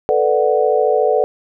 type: chord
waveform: sine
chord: B minor seventh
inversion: third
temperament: equal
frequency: 440 / 493.9 / 587.3 / 740 Hz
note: A4 / B4 / D5 / F#5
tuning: 0 / 0 / 0 / 0 cents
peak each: -16 / -17 / -18 / -19 dBFS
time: 0.09-1.24 s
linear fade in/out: 0 ms
effects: none